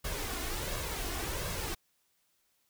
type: noise with flanger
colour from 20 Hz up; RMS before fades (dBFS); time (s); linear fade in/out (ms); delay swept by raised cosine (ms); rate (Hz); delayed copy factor
pink; -36; 0.04-1.75; 10; 1.8 to 2.8; 1.4; +0.55
effects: white hiss -74 dBFS RMS until 2.69 s